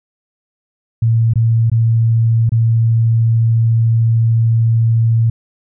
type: tone with dropouts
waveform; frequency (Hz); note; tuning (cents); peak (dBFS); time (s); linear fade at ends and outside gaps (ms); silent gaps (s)
sine; 114.2; A#2; -35; -9; 1.02-5.3; 5; 1.336-1.356 / 1.699-1.716 / 2.494-2.519
effects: none